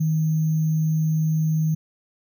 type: tone with sample-and-hold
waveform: sine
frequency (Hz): 157.6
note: D#3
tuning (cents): +23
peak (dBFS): -18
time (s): 0-1.75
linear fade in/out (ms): 10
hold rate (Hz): 6300
effects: none